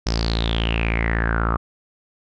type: tone with low-pass filter sweep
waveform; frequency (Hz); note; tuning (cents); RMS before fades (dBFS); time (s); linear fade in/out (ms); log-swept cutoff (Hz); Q
sawtooth; 56.4; A1; +44; -21; 0.06-1.57; 10; 5400 to 1200; 9
effects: none